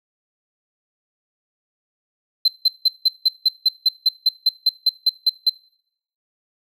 triangle tone bursts, 4086 Hz, C8, 42 cents flat, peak -9 dBFS, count 16, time 2.45-5.496 s, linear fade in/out 5 ms, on 31 ms, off 170 ms, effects noise-tail reverb RT60 0.7 s tail -25 dB re dry + tanh soft clip ceiling -7 dBFS

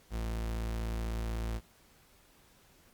40% pulse tone, 56.1 Hz, A1, 34 cents sharp, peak -32 dBFS, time 0.1-1.61 s, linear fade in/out 50 ms, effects pink hiss -63 dBFS RMS until 2.93 s + Opus 48 kbps

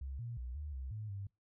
sine tone with pitch steps, 67.2 / 118.2 / 61.6 / 74.3 / 65.6 / 107.4 / 98.9 Hz, C2 / A#2 / B1 / D2 / C2 / A2 / G2, +47 / +24 / -4 / +21 / +5 / -41 / +16 cents, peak -40 dBFS, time 0.01-1.27 s, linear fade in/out 5 ms, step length 180 ms, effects noise-tail reverb RT60 0.2 s tail -24 dB re dry

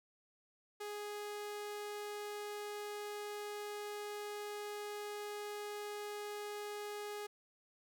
sawtooth tone, 415.1 Hz, G#4, 1 cent flat, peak -38 dBFS, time 0.8-7.27 s, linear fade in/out 10 ms, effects none

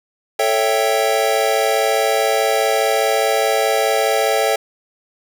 square chord, A dominant seventh, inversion none, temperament equal, 440 / 554.4 / 659.3 / 784 Hz, A4 / C#5 / E5 / G5, 0 / 0 / 0 / 0 cents, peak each -21 dBFS, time 0.39-4.56 s, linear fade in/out 5 ms, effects none

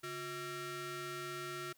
sawtooth ring-modulated tone, 500 Hz, B4, 21 cents sharp, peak -34 dBFS, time 0.03-1.73 s, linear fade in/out 10 ms, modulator 858 Hz, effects white hiss -70 dBFS RMS until 1.77 s

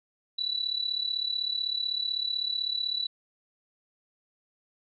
sine tone with amplitude modulation, 3951 Hz, B7, in tune, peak -24 dBFS, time 0.38-3.07 s, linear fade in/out 10 ms, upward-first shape sine, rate 35.9 Hz, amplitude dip 80%, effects none

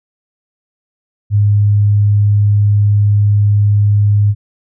sine tone, 103.1 Hz, G#2, 12 cents flat, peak -7 dBFS, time 1.3-4.35 s, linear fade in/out 50 ms, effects none

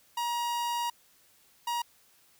45% pulse tone pair in turn, 950 / 950 Hz, A#5 / A#5, +33 / +33 cents, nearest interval unison, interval 0 cents, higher neither, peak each -29 / -29 dBFS, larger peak neither, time 0.17-0.9 / 1.67-1.82 s, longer first, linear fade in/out 5 ms, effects white hiss -63 dBFS RMS until 2.39 s

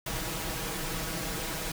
pink noise with comb filter, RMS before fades -34 dBFS, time 0.06-1.72 s, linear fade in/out 5 ms, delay 6.2 ms, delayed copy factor +0.8, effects none

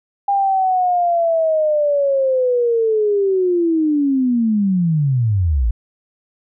sine linear sweep, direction down, 805 to 51 Hz, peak -13 dBFS, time 0.28-5.71 s, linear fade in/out 5 ms, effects none

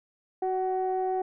sine tone pair together, 372.7 / 751 Hz, F#4 / F#5, +13 / +26 cents, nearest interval octave, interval 1213 cents, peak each -27 dBFS, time 0.42-1.22 s, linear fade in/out 5 ms, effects tanh soft clip ceiling -20 dBFS

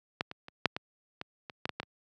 clicks, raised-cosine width 0.3 ms, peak -13 / -23 / -28 / -7 / -17 / -20 / -25 / -15 / -17 / -17 / -26 dBFS, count 11, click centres 0.209 / 0.314 / 0.484 / 0.657 / 0.765 / 1.214 / 1.498 / 1.655 / 1.693 / 1.8 / 1.831 s, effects high-pass 100 Hz 12 dB/octave

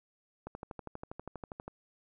click train, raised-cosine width 1 ms, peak -27 dBFS, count 16, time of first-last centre 0.47-1.68 s, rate 12.4 Hz, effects none

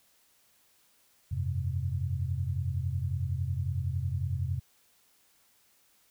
sine chord, F suspended second, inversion none, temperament just, 87.31 / 98.22 / 130.96 Hz, F2 / G2 / C3, 0 / +4 / +2 cents, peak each -32 / -34 / -33 dBFS, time 1.31-4.6 s, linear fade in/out 10 ms, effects white hiss -66 dBFS RMS until 6.1 s

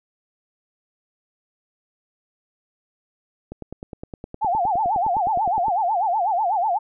click train, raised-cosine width 2 ms, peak -20 dBFS, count 22, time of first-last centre 3.52-5.683 s, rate 9.71 Hz
sine tone with vibrato, 784 Hz, G5, in tune, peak -18 dBFS, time 4.41-6.79 s, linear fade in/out 20 ms, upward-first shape sine, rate 8.1 Hz, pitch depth 230 cents each way
effects none

